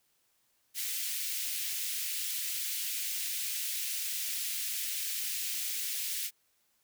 white high-pass noise, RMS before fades -35 dBFS, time 0.74-6.31 s, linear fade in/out 50 ms, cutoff 2100 Hz, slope 24 dB/octave, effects white hiss -73 dBFS RMS until 6.83 s

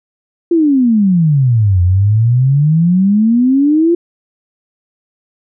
sine exponential two-way sweep, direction down then up, 349.2 to 87.31 to 349.2 Hz, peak -7 dBFS, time 0.51-3.95 s, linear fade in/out 5 ms, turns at 1.82 s, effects none

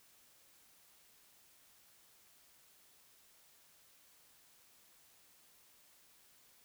silence, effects white hiss -66 dBFS RMS until 6.64 s

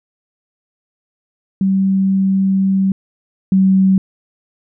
sine tone pair in turn, 192.6 / 190.72 Hz, G3 / G3, -30 / -47 cents, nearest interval unison, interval 17 cents, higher first, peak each -11 / -8 dBFS, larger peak second, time 1.61-2.92 / 3.52-3.98 s, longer first, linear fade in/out 2 ms, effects none

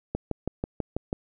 click train, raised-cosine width 2 ms, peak -14 dBFS, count 7, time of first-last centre 0.15-1.129 s, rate 6.13 Hz, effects none

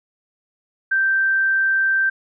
sine tone, 1565 Hz, G6, 3 cents flat, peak -15 dBFS, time 0.91-2.1 s, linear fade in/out 10 ms, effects none

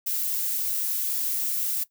violet noise, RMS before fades -27 dBFS, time 0.06-1.84 s, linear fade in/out 10 ms, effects noise-tail reverb RT60 0.1 s tail -18 dB re dry

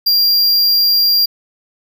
square tone, 4768 Hz, D8, 25 cents sharp, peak -10 dBFS, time 0.06-1.26 s, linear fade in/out 10 ms, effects none

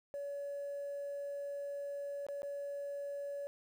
sine tone with dropouts, 567 Hz, C#5, 39 cents sharp, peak -37 dBFS, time 0.14-3.47 s, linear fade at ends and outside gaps 0 ms, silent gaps 2.266-2.286 / 2.42-2.431 s, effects tanh soft clip ceiling -36 dBFS + 11-bit

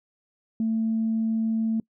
sine tone, 223.3 Hz, A3, 26 cents sharp, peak -21 dBFS, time 0.6-1.8 s, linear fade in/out 2 ms, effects noise-tail reverb RT60 0.1 s tail -25 dB re dry + tanh soft clip ceiling -17 dBFS

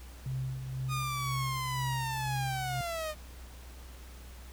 sine tone with tremolo, 130.81 Hz, C3, in tune, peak -31 dBFS, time 0.26-2.81 s, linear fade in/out 2 ms, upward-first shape sine, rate 2 Hz, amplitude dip 50%
sawtooth linear sweep, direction down, 1240 to 604 Hz, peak -30 dBFS, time 0.88-3.15 s, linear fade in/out 50 ms
effects added 62 Hz sine -46 dBFS peak until 4.52 s + pink hiss -54 dBFS RMS until 4.52 s

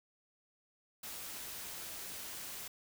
white noise, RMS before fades -45 dBFS, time 1.03-2.68 s, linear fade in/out 5 ms, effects none

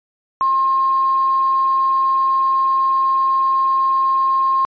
sine tone with quantisation, 1067 Hz, C6, 34 cents sharp, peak -13 dBFS, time 0.41-4.65 s, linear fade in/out 0 ms, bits 6, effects resampled to 11025 Hz

